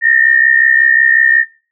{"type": "tone pair together", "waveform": "sine", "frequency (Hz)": [1802, 1867.5], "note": ["A6", "A#6"], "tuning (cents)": [41, 3], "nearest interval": "minor second", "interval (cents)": 62, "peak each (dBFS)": -10, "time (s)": [0.01, 1.45], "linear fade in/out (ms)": 50, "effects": ["noise-tail reverb RT60 0.4 s tail -20 dB re dry"]}